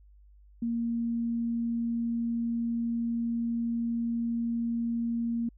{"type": "tone", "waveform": "sine", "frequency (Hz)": 233.1, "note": "A#3", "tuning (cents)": 0, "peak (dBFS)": -27, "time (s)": [0.62, 5.49], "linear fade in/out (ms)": 5, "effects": ["added 50 Hz sine -53 dBFS peak until 5.57 s"]}